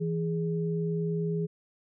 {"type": "tone pair together", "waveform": "sine", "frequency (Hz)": [164.81, 414.8], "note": ["E3", "G#4"], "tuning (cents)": [0, -2], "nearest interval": "octave + major third", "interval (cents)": 1598, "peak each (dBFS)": [-28, -32], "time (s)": [0, 1.47], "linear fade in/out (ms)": 20, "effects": []}